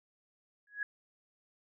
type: tone with exponential growth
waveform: sine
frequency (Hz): 1670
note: G#6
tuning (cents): +9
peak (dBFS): -29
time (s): 0.67-0.83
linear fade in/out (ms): 2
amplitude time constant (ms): 34
effects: none